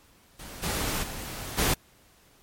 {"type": "noise with level steps", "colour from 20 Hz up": "pink", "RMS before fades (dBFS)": [-42, -29, -37, -24], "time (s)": [0.39, 1.74], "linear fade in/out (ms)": 5, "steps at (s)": [0.62, 1.02, 1.57], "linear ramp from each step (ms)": 20, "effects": ["pink hiss -59 dBFS RMS until 2.42 s", "MP3 64 kbps"]}